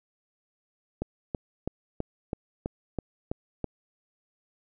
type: click train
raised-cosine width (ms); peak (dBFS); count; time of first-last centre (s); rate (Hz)
2; -16; 9; 1.02-3.643; 3.05
effects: none